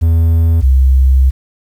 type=tone pair in turn; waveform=triangle / sine; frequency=82.41 / 65.73 Hz; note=E2 / C2; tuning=0 / +9 cents; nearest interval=major third; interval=391 cents; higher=first; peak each=-5 dBFS; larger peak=neither; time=0.01-0.62 / 0.62-1.31 s; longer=second; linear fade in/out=20 ms; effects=7-bit